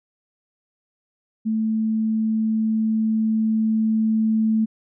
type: tone with level ramp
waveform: sine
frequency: 220 Hz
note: A3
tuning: in tune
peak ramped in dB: -19 to -16 dBFS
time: 1.45-4.66 s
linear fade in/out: 20 ms
effects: none